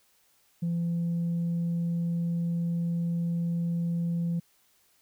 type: tone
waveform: sine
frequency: 170 Hz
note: F3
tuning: 46 cents flat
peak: -24 dBFS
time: 0.62-4.4 s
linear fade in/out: 10 ms
effects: tanh soft clip ceiling -24 dBFS + white hiss -66 dBFS RMS until 5.01 s